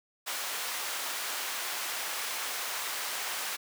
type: high-pass noise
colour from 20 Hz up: pink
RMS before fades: -35 dBFS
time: 0.26-3.57 s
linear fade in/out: 20 ms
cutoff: 930 Hz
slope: 12 dB/octave
effects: none